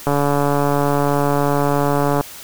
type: click train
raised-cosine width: 1 ms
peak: -4 dBFS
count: 307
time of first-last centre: 0.07-2.21 s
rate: 143 Hz
effects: white hiss -36 dBFS RMS until 2.43 s